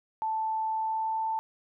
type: tone with pitch glide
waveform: sine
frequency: 880 to 886.6 Hz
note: A5 to A5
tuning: 0 to +13 cents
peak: -27 dBFS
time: 0.22-1.39 s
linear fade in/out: 0 ms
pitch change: +13 cents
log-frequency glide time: 0.68-1.27 s
effects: none